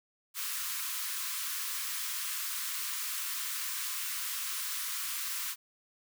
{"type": "high-pass noise", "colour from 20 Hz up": "white", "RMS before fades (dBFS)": -36, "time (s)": [0.34, 5.56], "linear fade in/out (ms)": 50, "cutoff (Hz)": 1000, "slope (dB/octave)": 96, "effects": []}